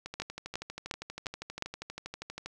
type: two click trains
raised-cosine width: 0.2 ms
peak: -15 / -22 dBFS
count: 5 / 31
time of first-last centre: 0.2-1.623 / 0.06-2.46 s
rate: 2.81 / 12.5 Hz
effects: none